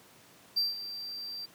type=tone with ADSR envelope; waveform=triangle; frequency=4699 Hz; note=D8; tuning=in tune; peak=-23 dBFS; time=0.56-1.46 s; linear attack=15 ms; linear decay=170 ms; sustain=-13 dB; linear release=11 ms; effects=pink hiss -57 dBFS RMS until 1.54 s + high-pass 150 Hz 12 dB/octave